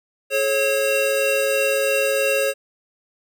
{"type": "tone cluster", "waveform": "square", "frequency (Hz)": [427.7, 546, 2727], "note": ["A4", "C#5", "F7"], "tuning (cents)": [-49, -26, -42], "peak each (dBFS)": [-26, -20, -25], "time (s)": [0.3, 2.54], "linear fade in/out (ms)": 50, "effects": []}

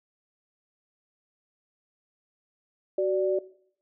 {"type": "tone pair together", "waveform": "sine", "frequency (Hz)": [375.3, 586.7], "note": ["F#4", "D5"], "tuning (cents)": [25, -2], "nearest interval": "minor sixth", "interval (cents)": 773, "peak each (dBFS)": -25, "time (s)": [2.98, 3.39], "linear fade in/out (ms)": 5, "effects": ["noise-tail reverb RT60 0.6 s tail -18 dB re dry"]}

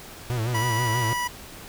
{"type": "tone with vibrato", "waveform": "45% pulse", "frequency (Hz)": 116.8, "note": "A#2", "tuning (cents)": 4, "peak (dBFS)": -24, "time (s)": [0.3, 1.13], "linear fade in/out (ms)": 0, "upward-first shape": "sine", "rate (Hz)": 6.2, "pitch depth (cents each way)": 120}
{"type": "tone", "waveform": "25% pulse", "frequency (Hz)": 978, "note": "B5", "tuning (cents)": -17, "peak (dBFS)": -21, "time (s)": [0.54, 1.28], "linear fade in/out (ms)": 10}
{"effects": ["pink hiss -42 dBFS RMS until 1.68 s"]}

